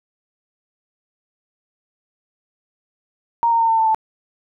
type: tone with pitch steps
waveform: sine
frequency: 932.3 / 921.6 / 911 / 900.5 / 890.2 / 880 Hz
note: A#5 / A#5 / A#5 / A5 / A5 / A5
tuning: 0 / -20 / -40 / +40 / +20 / 0 cents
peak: -13 dBFS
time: 3.43-3.946 s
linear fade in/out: 0 ms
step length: 86 ms
effects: none